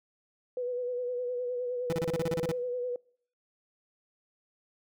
sine tone with vibrato, 493.9 Hz, B4, in tune, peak -30 dBFS, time 0.57-2.96 s, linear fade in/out 2 ms, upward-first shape sine, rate 9.7 Hz, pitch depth 34 cents each way
30% pulse tone bursts, 164.81 Hz, E3, in tune, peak -27 dBFS, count 11, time 1.9-2.515 s, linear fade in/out 0 ms, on 25 ms, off 34 ms
effects noise-tail reverb RT60 0.6 s tail -26 dB re dry

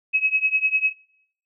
sine tone with tremolo, 2560 Hz, D#7, 49 cents sharp, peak -14 dBFS, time 0.13-0.93 s, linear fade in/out 20 ms, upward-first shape triangle, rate 10 Hz, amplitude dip 95%, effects noise-tail reverb RT60 0.8 s tail -24 dB re dry

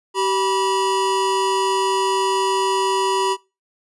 square tone pair together, 384.7 / 976 Hz, G4 / B5, -33 / -21 cents, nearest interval octave + major third, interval 1612 cents, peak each -21 dBFS, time 0.14-3.37 s, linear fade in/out 50 ms, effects noise-tail reverb RT60 0.3 s tail -25 dB re dry + resampled to 24000 Hz

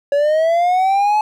triangle linear sweep, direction up, 561 to 860 Hz, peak -10 dBFS, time 0.12-1.21 s, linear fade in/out 2 ms, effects none

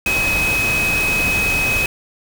sine tone in noise, 2538 Hz, D#7, 34 cents sharp, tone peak -16 dBFS, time 0.06-1.86 s, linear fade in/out 2 ms, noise pink, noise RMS -23 dBFS, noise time 0.06-1.86 s, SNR +4 dB, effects none

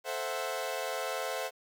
sawtooth chord, F# half-diminished seventh, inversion first, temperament equal, 440 / 523.3 / 659.3 / 740 Hz, A4 / C5 / E5 / F#5, 0 / 0 / 0 / 0 cents, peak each -37 / -33 / -34 / -36 dBFS, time 0.04-1.51 s, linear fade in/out 50 ms, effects 11-bit

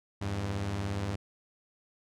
sawtooth beating tone pair, 83.2 / 100.2 Hz, E2 / G2, +17 / +38 cents, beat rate 17 Hz, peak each -35 / -28 dBFS, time 0.21-1.16 s, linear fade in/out 10 ms, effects low-pass 8000 Hz 12 dB/octave

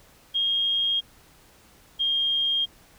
sine tone pair in turn, 3244 / 3222 Hz, G#7 / G7, -41 / +47 cents, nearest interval unison, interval 12 cents, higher first, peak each -21 dBFS, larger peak neither, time 0.34-1.01 / 1.99-2.66 s, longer neither, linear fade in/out 20 ms, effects pink hiss -55 dBFS RMS until 2.98 s

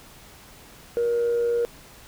sine tone with amplitude modulation, 473.3 Hz, A#4, 26 cents sharp, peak -17 dBFS, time 0.97-1.65 s, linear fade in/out 0 ms, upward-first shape sine, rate 111 Hz, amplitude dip 35%, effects tanh soft clip ceiling -17 dBFS + pink hiss -48 dBFS RMS until 2.07 s

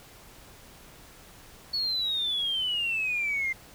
sine exponential sweep, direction down, 4435 to 2079 Hz, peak -25 dBFS, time 1.73-3.53 s, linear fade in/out 10 ms, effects tanh soft clip ceiling -21 dBFS + pink hiss -51 dBFS RMS until 3.74 s

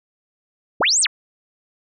sine linear two-way sweep, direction up then down, 36.71 to 8950 to 800 Hz, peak -14 dBFS, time 0.8-1.07 s, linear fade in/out 10 ms, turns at 1.01 s, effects none

